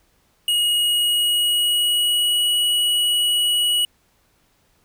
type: tone with pitch glide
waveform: square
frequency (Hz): 2885 to 2922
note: F#7 to F#7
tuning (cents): -44 to -22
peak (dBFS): -17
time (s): 0.48-3.85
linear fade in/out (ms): 2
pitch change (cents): +22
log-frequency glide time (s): 0.6-2.51
effects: pink hiss -62 dBFS RMS until 4.84 s